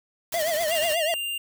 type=noise with tremolo; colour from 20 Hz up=white; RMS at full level=-32 dBFS; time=0.32-0.95 s; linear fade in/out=5 ms; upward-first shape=square; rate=14 Hz; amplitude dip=35%
type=tone with vibrato; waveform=square; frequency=643 Hz; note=E5; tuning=43 cents flat; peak=-24 dBFS; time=0.34-1.14 s; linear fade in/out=0 ms; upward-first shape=triangle; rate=8.2 Hz; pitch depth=150 cents each way
type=tone; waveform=square; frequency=2794 Hz; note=F7; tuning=in tune; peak=-28 dBFS; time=0.71-1.38 s; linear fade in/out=5 ms
effects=none